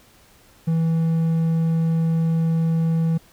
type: tone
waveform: triangle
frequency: 163.5 Hz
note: E3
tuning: 14 cents flat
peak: -15 dBFS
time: 0.67-3.18 s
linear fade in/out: 10 ms
effects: pink hiss -53 dBFS RMS until 3.32 s